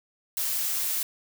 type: noise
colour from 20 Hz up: blue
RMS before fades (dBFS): -28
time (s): 0.37-1.03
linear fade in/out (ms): 2
effects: none